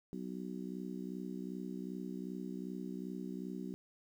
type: harmonic tone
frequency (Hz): 62.6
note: B1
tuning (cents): +24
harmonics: 3 / 4 / 5 / 6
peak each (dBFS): -43 / -45 / -47 / -49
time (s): 0.13-3.74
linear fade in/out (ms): 0
effects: 11-bit